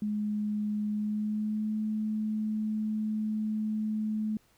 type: tone with pitch glide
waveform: sine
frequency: 210 to 215.3 Hz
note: G#3 to A3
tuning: +19 to -37 cents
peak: -28 dBFS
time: 0.02-4.37 s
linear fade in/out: 2 ms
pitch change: +44 cents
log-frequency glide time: 0.91-1.77 s
effects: pink hiss -66 dBFS RMS until 4.57 s